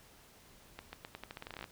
accelerating click train, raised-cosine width 0.3 ms, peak -27 dBFS, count 16, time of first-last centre 0.79-1.642 s, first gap 140 ms, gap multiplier 0.85, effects pink hiss -60 dBFS RMS until 1.71 s

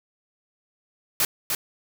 white noise with echo, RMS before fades -21 dBFS, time 1.2-1.25 s, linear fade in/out 2 ms, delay 300 ms, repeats 1, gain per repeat -4 dB, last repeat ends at 1.55 s, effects none

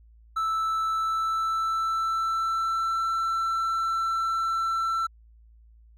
triangle tone with pitch glide, 1317 to 1339.2 Hz, E6 to E6, -2 to +27 cents, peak -22 dBFS, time 0.36-5.07 s, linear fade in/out 10 ms, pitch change +29 cents, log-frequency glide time 0.9-3.01 s, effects added 56 Hz sine -51 dBFS peak until 5.97 s

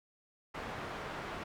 white low-pass noise, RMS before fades -42 dBFS, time 0.54-1.44 s, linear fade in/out 10 ms, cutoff 1400 Hz, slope 12 dB/octave, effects none

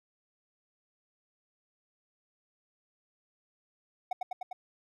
triangle tone with echo, 740 Hz, F#5, in tune, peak -26 dBFS, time 4.11-4.13 s, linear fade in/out 5 ms, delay 100 ms, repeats 4, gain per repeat -2 dB, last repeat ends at 4.53 s, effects none

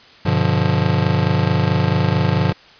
square chord, G dominant seventh, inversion none, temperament just, 98 / 122.5 / 147 / 176.4 Hz, G2 / B2 / D3 / F3, 0 / -14 / +2 / +18 cents, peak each -21 dBFS, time 0.25-2.53 s, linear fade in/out 10 ms, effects white hiss -45 dBFS RMS until 2.79 s + resampled to 11025 Hz

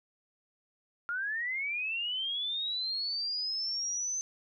sine linear sweep, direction up, 1385 to 6200 Hz, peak -31 dBFS, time 1.09-4.21 s, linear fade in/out 0 ms, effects none

